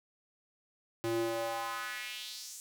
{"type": "tone with high-pass filter sweep", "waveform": "square", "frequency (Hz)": 114.5, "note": "A#2", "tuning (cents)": -31, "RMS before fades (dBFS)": -37, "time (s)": [1.04, 2.6], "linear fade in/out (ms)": 0, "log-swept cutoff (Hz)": [240, 7600], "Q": 2.6, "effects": []}